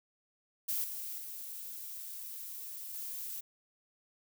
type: noise with level steps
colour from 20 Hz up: violet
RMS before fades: -34 / -41 / -44 / -41 dBFS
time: 0.68-3.41 s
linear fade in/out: 10 ms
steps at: 0.84 / 1.18 / 2.94 s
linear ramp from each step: 2 ms
effects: none